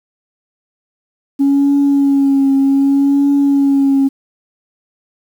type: tone with vibrato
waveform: sine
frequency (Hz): 277.2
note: C#4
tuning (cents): 0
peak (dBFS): -7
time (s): 1.39-4.09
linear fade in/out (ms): 20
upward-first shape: triangle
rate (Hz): 0.65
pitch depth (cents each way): 34
effects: tanh soft clip ceiling -6 dBFS + 7-bit